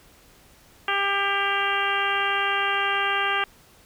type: harmonic tone with a mistuned harmonic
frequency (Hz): 397.9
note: G4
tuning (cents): +26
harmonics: 1 / 2 / 3 / 4 / 5 / 6 / 7 / 8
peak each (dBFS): -33 / -29 / -27 / -27 / -31 / -32 / -29 / -33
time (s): 0.88-3.44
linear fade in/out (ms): 2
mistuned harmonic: 6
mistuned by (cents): -37
effects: pink hiss -54 dBFS RMS until 3.85 s